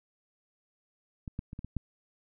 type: clicks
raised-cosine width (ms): 5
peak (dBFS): -26 / -22 / -29 / -27 / -27 / -19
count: 6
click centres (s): 1.278 / 1.391 / 1.531 / 1.591 / 1.646 / 1.767
effects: none